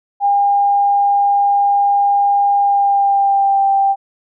sine tone with pitch glide, 806 to 787.1 Hz, G5 to G5, +48 to +7 cents, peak -10 dBFS, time 0.2-3.96 s, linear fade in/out 50 ms, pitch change -41 cents, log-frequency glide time 2.58-3.66 s, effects none

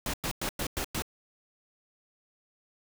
pink noise bursts, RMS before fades -32 dBFS, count 6, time 0.06-1.022 s, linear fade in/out 2 ms, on 77 ms, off 100 ms, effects none

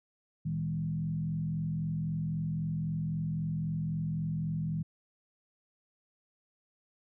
sine tone with frequency modulation, 159.3 Hz, D#3, 41 cents sharp, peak -30 dBFS, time 0.45-4.83 s, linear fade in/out 10 ms, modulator 43.8 Hz, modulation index 0.8, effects none

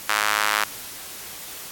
sawtooth tone with high-pass filter, 105.4 Hz, G#2, 26 cents sharp, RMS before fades -22 dBFS, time 0.09-0.64 s, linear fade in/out 0 ms, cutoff 1300 Hz, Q 1.6, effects white hiss -37 dBFS RMS until 1.71 s + AAC 64 kbps

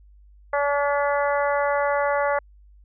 harmonic tone, 285.9 Hz, D4, 46 cents flat, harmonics 2 / 3 / 4 / 5 / 6 / 7, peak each -22 / -26 / -28 / -30 / -32 / -33 dBFS, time 0.53-2.39 s, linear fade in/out 5 ms, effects added 50 Hz sine -48 dBFS peak until 2.84 s

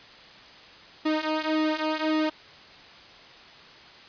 sawtooth tone with flanger, 311.1 Hz, D#4, in tune, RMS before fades -26 dBFS, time 1.05-2.3 s, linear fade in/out 10 ms, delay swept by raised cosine 1.9 to 3.8 ms, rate 1.8 Hz, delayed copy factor -0.8, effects white hiss -48 dBFS RMS until 4.08 s + resampled to 11025 Hz

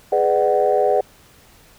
sine chord, G# half-diminished seventh, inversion none, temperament just, 415.3 / 498.4 / 598 / 747.5 Hz, G#4 / B4 / D5 / F#5, 0 / +16 / +31 / +17 cents, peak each -19 dBFS, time 0.12-1.01 s, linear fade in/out 5 ms, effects tanh soft clip ceiling -5 dBFS + pink hiss -50 dBFS RMS until 1.78 s

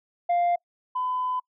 sine tone pair in turn, 698.5 / 1007.6 Hz, F5 / B5, 0 / +34 cents, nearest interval tritone, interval 634 cents, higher second, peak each -17 / -24 dBFS, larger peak first, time 0.29-0.56 / 0.95-1.4 s, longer second, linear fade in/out 10 ms, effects noise-tail reverb RT60 0.1 s tail -26 dB re dry + tanh soft clip ceiling -19 dBFS

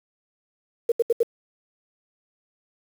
sine tone bursts, 466.2 Hz, A#4, in tune, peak -15 dBFS, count 4, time 0.89-1.231 s, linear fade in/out 5 ms, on 29 ms, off 75 ms, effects 7-bit

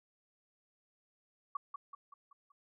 sine tone with echo, 1131 Hz, C#6, 34 cents sharp, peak -33 dBFS, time 1.55-1.57 s, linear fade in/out 5 ms, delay 190 ms, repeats 5, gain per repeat -6 dB, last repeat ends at 2.52 s, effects none

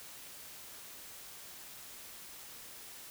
silence, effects white hiss -50 dBFS RMS until 3.1 s

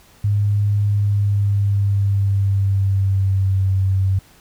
sine tone with pitch glide, 102.6 to 95.73 Hz, G#2 to G2, -21 to -41 cents, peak -14 dBFS, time 0.24-4.19 s, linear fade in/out 5 ms, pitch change -120 cents, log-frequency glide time 0.85-3.67 s, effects pink hiss -50 dBFS RMS until 4.4 s

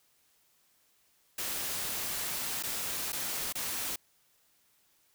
white noise with dropouts, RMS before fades -35 dBFS, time 1.38-3.96 s, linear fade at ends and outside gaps 5 ms, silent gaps 2.627-2.634 / 3.122-3.128 / 3.526-3.552 s, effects white hiss -69 dBFS RMS until 5.14 s

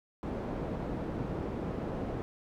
white low-pass noise, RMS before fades -36 dBFS, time 0.23-2.22 s, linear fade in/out 0 ms, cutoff 430 Hz, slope 12 dB/octave, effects none

